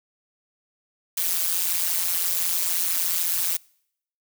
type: noise with amplitude modulation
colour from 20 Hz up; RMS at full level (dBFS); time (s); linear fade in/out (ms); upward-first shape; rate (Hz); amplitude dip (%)
blue; -20; 1.17-3.57; 5; sine; 174; 100
effects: noise-tail reverb RT60 0.7 s tail -26 dB re dry